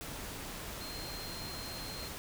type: tone in noise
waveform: sine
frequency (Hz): 4186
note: C8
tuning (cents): 0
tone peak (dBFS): -45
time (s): 0.81-2.08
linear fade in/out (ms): 0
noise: pink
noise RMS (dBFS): -43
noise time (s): 0.01-2.18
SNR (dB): -5
effects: none